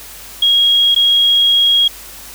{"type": "tone with dropouts", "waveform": "sine", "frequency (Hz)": 3288, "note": "G#7", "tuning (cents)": -18, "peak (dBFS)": -8, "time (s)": [0.42, 1.88], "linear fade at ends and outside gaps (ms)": 5, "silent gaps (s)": [0.947, 0.961], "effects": ["added 50 Hz sine -43 dBFS peak until 2.34 s", "white hiss -34 dBFS RMS until 2.34 s"]}